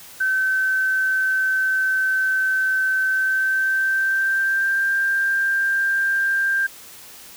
sine tone with pitch glide, 1536 to 1586.5 Hz, G6 to G6, -36 to +20 cents, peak -17 dBFS, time 0.2-6.67 s, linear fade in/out 10 ms, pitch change +56 cents, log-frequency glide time 3.08-4.91 s, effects white hiss -42 dBFS RMS until 7.36 s

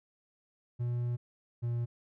triangle tone pair in turn, 120.8 / 118.93 Hz, B2 / A#2, -38 / +35 cents, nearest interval unison, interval 27 cents, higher first, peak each -28 dBFS, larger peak neither, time 0.79-1.17 / 1.62-1.86 s, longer first, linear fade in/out 20 ms, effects none

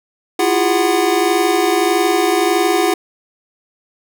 square tone cluster, 333 / 354.6 / 406.4 / 743 Hz, E4 / F4 / G#4 / F#5, +18 / +26 / -38 / +7 cents, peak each -19 dBFS, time 0.39-2.94 s, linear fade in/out 5 ms, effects none

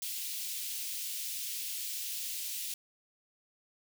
white high-pass noise, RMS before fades -38 dBFS, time 0.02-2.74 s, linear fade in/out 2 ms, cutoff 2600 Hz, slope 24 dB/octave, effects none

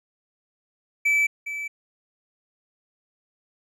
triangle tone with echo, 2310 Hz, D7, 29 cents flat, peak -16 dBFS, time 1.05-1.27 s, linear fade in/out 10 ms, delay 410 ms, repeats 1, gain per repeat -11 dB, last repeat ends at 1.68 s, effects none

